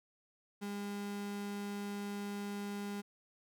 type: tone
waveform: 35% pulse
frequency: 202.9 Hz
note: G#3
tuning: 40 cents flat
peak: -37 dBFS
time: 0.61-3.02 s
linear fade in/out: 20 ms
effects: none